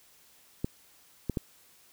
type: clicks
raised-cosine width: 3 ms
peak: -16 dBFS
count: 3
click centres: 0.645 / 1.297 / 1.372 s
effects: white hiss -60 dBFS RMS until 1.92 s